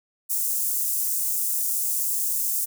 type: high-pass noise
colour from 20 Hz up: white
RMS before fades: -25 dBFS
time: 0.29-2.66 s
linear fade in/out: 20 ms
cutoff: 7200 Hz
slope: 24 dB/octave
effects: none